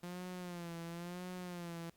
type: tone with vibrato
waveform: sawtooth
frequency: 174.61 Hz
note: F3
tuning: in tune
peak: -39 dBFS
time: 0.03-1.9 s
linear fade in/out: 5 ms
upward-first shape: sine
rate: 0.97 Hz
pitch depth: 71 cents each way
effects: pink hiss -71 dBFS RMS until 1.96 s + Opus 48 kbps